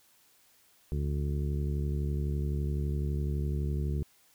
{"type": "harmonic tone", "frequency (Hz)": 71.9, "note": "D2", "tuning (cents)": -36, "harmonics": [1, 2, 3, 4, 5, 6], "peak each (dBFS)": [-30, -33, -41, -49, -42, -47], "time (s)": [0.92, 4.03], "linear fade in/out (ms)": 0, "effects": ["white hiss -64 dBFS RMS until 4.34 s"]}